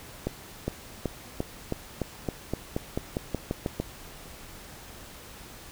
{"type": "accelerating click train", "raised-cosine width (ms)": 2, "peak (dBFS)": -14, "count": 15, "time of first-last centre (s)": [0.27, 3.8], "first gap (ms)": 410, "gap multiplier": 0.92, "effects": ["pink hiss -46 dBFS RMS until 5.71 s"]}